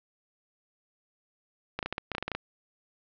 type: clicks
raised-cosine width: 0.3 ms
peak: -15 dBFS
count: 12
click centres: 1.79 / 1.828 / 1.86 / 1.926 / 1.981 / 2.117 / 2.15 / 2.182 / 2.226 / 2.28 / 2.317 / 2.35 s
effects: low-pass 4000 Hz 12 dB/octave